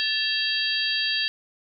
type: tone cluster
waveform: sine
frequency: 1745 / 2706 / 3229 / 3850 / 4618 Hz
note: A6 / E7 / G#7 / B7 / D8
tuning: -15 / +45 / -49 / -45 / -30 cents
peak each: -29 / -30 / -28 / -31 / -27 dBFS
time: 0-1.28 s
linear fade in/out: 0 ms
effects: none